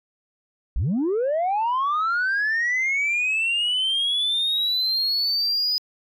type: linear sweep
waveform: sine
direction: up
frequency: 39.56 to 5000 Hz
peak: -18 dBFS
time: 0.76-5.78 s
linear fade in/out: 0 ms
effects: tanh soft clip ceiling -18 dBFS